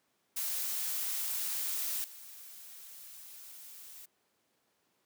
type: noise with level steps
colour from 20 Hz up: blue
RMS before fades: -35 / -50 dBFS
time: 0.36-4.06 s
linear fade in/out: 10 ms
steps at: 2.04 s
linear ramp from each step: 2 ms
effects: pink hiss -75 dBFS RMS until 5.05 s + high-pass 200 Hz 12 dB/octave